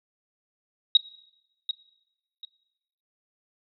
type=tone with echo; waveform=sine; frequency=3800 Hz; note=A#7; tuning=33 cents sharp; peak=-12 dBFS; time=0.95-0.97 s; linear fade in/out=2 ms; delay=740 ms; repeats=2; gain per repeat=-12 dB; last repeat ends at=2.45 s; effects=noise-tail reverb RT60 0.9 s tail -20 dB re dry